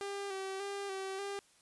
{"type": "tone with vibrato", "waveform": "sawtooth", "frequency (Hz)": 392, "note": "G4", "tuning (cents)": 0, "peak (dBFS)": -34, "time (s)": [0.01, 1.39], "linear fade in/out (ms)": 0, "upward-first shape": "square", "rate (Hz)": 1.7, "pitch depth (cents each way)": 33, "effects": ["white hiss -66 dBFS RMS until 1.61 s", "resampled to 24000 Hz"]}